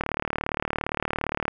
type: click train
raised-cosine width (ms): 0.5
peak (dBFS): -10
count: 56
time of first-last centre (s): 0.01-1.481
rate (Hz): 37.4
effects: none